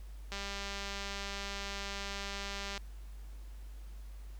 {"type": "click train", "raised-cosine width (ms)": 0.2, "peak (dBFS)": -23, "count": 490, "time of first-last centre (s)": [0.32, 2.777], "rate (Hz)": 199, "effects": ["added 50 Hz sine -44 dBFS peak until 4.39 s", "pink hiss -63 dBFS RMS until 4.39 s"]}